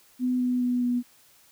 sine tone with pitch steps, 251.3 / 249 / 246.7 / 244.4 Hz, B3 / B3 / B3 / B3, +30 / +14 / -2 / -18 cents, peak -22 dBFS, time 0.19-1.03 s, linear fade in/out 50 ms, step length 210 ms, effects white hiss -58 dBFS RMS until 1.51 s

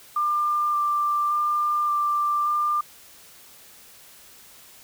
sine tone with vibrato, 1189 Hz, D6, 21 cents sharp, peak -20 dBFS, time 0.16-2.81 s, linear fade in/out 5 ms, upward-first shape square, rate 0.87 Hz, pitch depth 10 cents each way, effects white hiss -49 dBFS RMS until 4.83 s

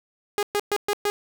sawtooth tone bursts, 411.1 Hz, G#4, 18 cents flat, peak -17 dBFS, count 5, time 0.38-1.1 s, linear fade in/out 0 ms, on 48 ms, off 120 ms, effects none

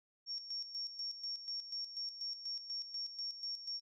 sine tone with tremolo, 5510 Hz, F8, 24 cents flat, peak -38 dBFS, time 0.26-3.81 s, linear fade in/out 50 ms, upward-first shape square, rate 4.1 Hz, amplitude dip 65%, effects none

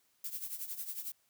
violet noise with tremolo, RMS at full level -38 dBFS, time 0.24-1.12 s, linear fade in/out 2 ms, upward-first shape triangle, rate 11 Hz, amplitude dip 80%, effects white hiss -73 dBFS RMS until 1.29 s + high-pass 60 Hz 12 dB/octave

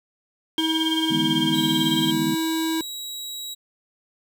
square tone with pitch glide, 320.1 to 323.1 Hz, D#4 to E4, +49 to -35 cents, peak -23 dBFS, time 0.58-2.81 s, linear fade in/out 2 ms, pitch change +16 cents, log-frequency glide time 1.65-2.32 s
sine tone with tremolo, 3195 Hz, G7, 32 cents sharp, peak -20 dBFS, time 0.58-2.11 s, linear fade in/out 0 ms, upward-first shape sine, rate 18 Hz, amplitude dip 90%
sine chord, E dominant seventh, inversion third, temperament equal with one note detuned, 150.44 / 164.81 / 207.7 / 246.9 Hz, D3 / E3 / G#3 / B3, +42 / 0 / 0 / 0 cents, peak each -31 / -31 / -28 / -26 dBFS, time 1.1-2.35 s, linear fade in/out 10 ms
sawtooth tone, 3860 Hz, B7, 40 cents flat, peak -28 dBFS, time 1.53-3.55 s, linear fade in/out 20 ms
effects none

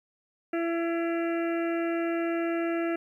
harmonic tone with a mistuned harmonic, 335.7 Hz, E4, 32 cents sharp, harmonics 1 / 2 / 4 / 5 / 6 / 7 / 8, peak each -27 / -33 / -39 / -41 / -43 / -44 / -45 dBFS, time 0.53-2.96 s, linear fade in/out 5 ms, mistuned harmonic 8, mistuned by +45 cents, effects 11-bit

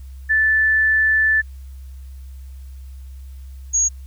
sine tone pair in turn, 1754 / 6622 Hz, A6 / G#8, -6 / -6 cents, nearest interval octave + major seventh, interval 2300 cents, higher second, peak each -13 / -14 dBFS, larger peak first, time 0.29-1.42 / 3.73-3.89 s, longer first, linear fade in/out 20 ms, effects added 66 Hz sine -33 dBFS peak until 4.06 s + white hiss -57 dBFS RMS until 4.06 s

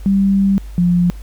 sine tone pair in turn, 196 / 175.93 Hz, G3 / F3, 0 / +13 cents, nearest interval major second, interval 187 cents, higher first, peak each -10 dBFS, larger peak neither, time 0.06-0.58 / 0.78-1.1 s, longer first, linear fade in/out 0 ms, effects added 50 Hz sine -28 dBFS peak until 1.22 s + pink hiss -47 dBFS RMS until 1.22 s

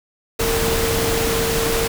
sine tone in noise, 455.9 Hz, A#4, 39 cents flat, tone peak -21 dBFS, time 0.39-1.88 s, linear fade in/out 10 ms, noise pink, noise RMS -21 dBFS, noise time 0.39-1.88 s, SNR -3 dB, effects none

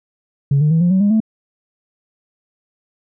sine tone with pitch steps, 140 / 150.92 / 162.69 / 175.37 / 189.05 / 203.8 / 219.7 Hz, C#3 / D3 / E3 / F3 / F#3 / G#3 / A3, +18 / +48 / -22 / +7 / +38 / -32 / -2 cents, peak -9 dBFS, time 0.51-1.203 s, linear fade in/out 5 ms, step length 99 ms, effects tanh soft clip ceiling -8 dBFS

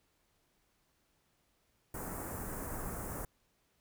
pink band-stop noise, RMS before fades -41 dBFS, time 1.94-3.25 s, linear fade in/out 2 ms, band 1600 to 7900 Hz, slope 24 dB/octave, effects pink hiss -75 dBFS RMS until 3.8 s

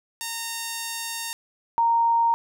5% pulse / sine tone pair in turn, 920 / 927.5 Hz, A#5 / A#5, -23 / -9 cents, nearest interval unison, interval 14 cents, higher second, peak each -17 dBFS, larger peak neither, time 0.21-1.33 / 1.78-2.34 s, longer first, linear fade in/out 0 ms, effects none

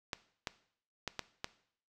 clicks, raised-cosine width 0.2 ms, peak -18 dBFS, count 5, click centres 0.132 / 0.472 / 1.077 / 1.193 / 1.444 s, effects noise-tail reverb RT60 0.6 s tail -17 dB re dry

